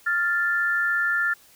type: tone pair together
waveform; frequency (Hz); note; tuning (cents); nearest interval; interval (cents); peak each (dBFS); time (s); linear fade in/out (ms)
sine; 1396.9 / 1760; F6 / A6; 0 / 0; major third; 400; -23; 0.06-1.34; 10
effects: white hiss -54 dBFS RMS until 1.55 s